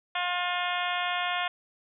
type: harmonic tone with a mistuned harmonic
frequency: 355.9 Hz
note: F4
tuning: 33 cents sharp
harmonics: 2 / 3 / 4 / 5 / 6 / 7 / 8 / 9 / 10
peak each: -32 / -34 / -35 / -36 / -37 / -37 / -38 / -39 / -39 dBFS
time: 0.15-1.48 s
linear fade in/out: 5 ms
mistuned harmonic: 10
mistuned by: -49 cents
effects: none